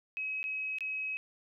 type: tone with dropouts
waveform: sine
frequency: 2550 Hz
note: D#7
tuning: 42 cents sharp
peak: -33 dBFS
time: 0.17-1.17 s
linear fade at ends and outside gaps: 0 ms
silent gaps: 0.43-0.44 / 0.785-0.807 s
effects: none